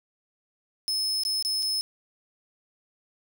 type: tone with dropouts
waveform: 40% pulse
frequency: 5200 Hz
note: E8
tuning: 24 cents flat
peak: -24 dBFS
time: 0.88-1.81 s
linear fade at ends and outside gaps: 0 ms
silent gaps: 1.235-1.251 / 1.425-1.449 / 1.624-1.628 s
effects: none